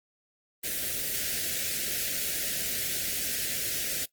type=band-stop noise; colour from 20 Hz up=white; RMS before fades=-31 dBFS; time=0.63-4.06 s; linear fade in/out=20 ms; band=660 to 1500 Hz; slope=48 dB/octave; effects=noise-tail reverb RT60 0.1 s tail -18 dB re dry + Opus 24 kbps